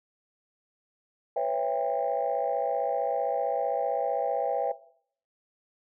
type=chord; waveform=sine; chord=C# half-diminished seventh; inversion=third; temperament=just; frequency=498.9 / 554.4 / 665.2 / 798.3 Hz; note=B4 / C#5 / E5 / G5; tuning=+17 / 0 / +16 / +31 cents; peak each=-30 dBFS; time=1.36-4.72 s; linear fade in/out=5 ms; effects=noise-tail reverb RT60 0.6 s tail -17 dB re dry + tanh soft clip ceiling -17 dBFS